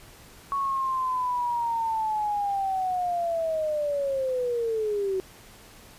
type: linear sweep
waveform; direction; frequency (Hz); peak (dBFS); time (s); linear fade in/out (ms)
sine; down; 1115 to 373.3; -24; 0.52-5.2; 0
effects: pink hiss -50 dBFS RMS until 5.98 s + resampled to 32000 Hz